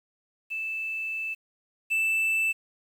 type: tone pair in turn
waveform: sine / triangle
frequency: 2637 / 2646 Hz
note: E7 / E7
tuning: 0 / +6 cents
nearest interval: unison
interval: 6 cents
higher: second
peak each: -29 / -21 dBFS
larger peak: second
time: 0.5-1.35 / 1.9-2.53 s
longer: first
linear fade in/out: 20 ms
effects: 9-bit